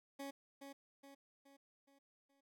20% pulse tone with echo, 277.1 Hz, C#4, 1 cent flat, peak -40 dBFS, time 0.19-0.31 s, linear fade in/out 10 ms, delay 420 ms, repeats 5, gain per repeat -6 dB, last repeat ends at 2.41 s, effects none

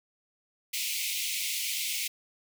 pink high-pass noise, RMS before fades -32 dBFS, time 0.73-2.08 s, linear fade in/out 10 ms, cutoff 2100 Hz, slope 96 dB/octave, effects none

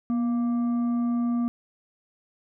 sine tone with frequency modulation, 239.8 Hz, A#3, 49 cents sharp, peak -22 dBFS, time 0.1-1.48 s, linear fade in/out 0 ms, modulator 934 Hz, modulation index 0.22, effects none

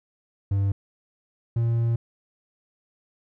triangle tone pair in turn, 98.8 / 116.31 Hz, G2 / A#2, +14 / -3 cents, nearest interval minor third, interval 283 cents, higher second, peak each -18 dBFS, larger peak neither, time 0.51-0.72 / 1.56-1.96 s, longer second, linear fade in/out 5 ms, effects none

